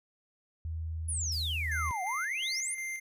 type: tone with pitch glide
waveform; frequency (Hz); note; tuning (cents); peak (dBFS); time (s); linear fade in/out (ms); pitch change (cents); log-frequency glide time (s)
sine; 80.7 to 80.19; E2 to E2; -36 to -47; -33; 0.65-1.91; 0; -11; 0.92-1.49
type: exponential two-way sweep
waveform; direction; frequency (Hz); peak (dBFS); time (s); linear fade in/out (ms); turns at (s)
sine; down then up; 10548 to 710 to 10548; -32; 1.08-2.75; 10; 2.03
type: noise with exponential decay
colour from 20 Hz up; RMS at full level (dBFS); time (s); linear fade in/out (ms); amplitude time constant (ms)
violet; -42; 1.32-2.66; 0; 290
type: tone with tremolo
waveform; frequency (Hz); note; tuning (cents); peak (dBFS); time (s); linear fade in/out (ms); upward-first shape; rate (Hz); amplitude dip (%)
square; 2093; C7; 0; -35; 1.71-3; 10; square; 2.8; 40
effects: resampled to 32000 Hz